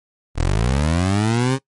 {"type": "linear sweep", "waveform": "20% pulse", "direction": "up", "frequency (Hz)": [36.07, 136.5], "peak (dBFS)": -11, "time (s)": [0.35, 1.59], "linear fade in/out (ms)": 50, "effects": ["noise-tail reverb RT60 0.1 s tail -21 dB re dry", "MP3 48 kbps"]}